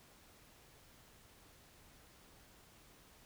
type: silence
effects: pink hiss -63 dBFS RMS until 3.25 s